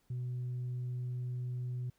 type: tone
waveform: sine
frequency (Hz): 124.4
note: B2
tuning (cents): +13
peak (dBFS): -33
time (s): 0.1-1.9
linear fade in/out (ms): 5
effects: tanh soft clip ceiling -33 dBFS + pink hiss -74 dBFS RMS until 1.98 s